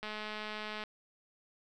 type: click train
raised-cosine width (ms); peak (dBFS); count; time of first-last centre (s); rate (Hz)
0.3; -25; 173; 0.03-0.838; 213
effects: none